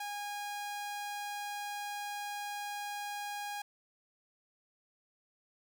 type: tone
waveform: sawtooth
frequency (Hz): 820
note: G#5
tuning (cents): -22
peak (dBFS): -34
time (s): 0-3.62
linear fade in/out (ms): 5
effects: none